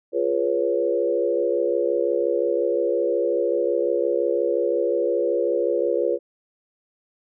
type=chord; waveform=sine; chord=C# dominant seventh; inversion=first; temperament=equal with one note detuned; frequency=349.2 / 415.3 / 488.8 / 554.4 Hz; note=E#4 / G#4 / B4 / C#5; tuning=0 / 0 / -18 / 0 cents; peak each=-25 / -26 / -23 / -25 dBFS; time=0.12-6.19 s; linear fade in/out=50 ms; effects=none